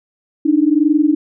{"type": "tone pair together", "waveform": "sine", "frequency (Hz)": [291.2, 312.8], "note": ["D4", "D#4"], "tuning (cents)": [-15, 9], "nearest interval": "minor second", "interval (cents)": 124, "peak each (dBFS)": -13, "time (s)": [0.45, 1.15], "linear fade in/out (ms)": 10, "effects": []}